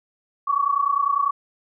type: tone pair together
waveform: sine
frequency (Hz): 1113 / 1143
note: C#6 / D6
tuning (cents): +7 / -47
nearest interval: unison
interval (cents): 46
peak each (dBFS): -21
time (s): 0.47-1.31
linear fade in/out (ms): 10
effects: none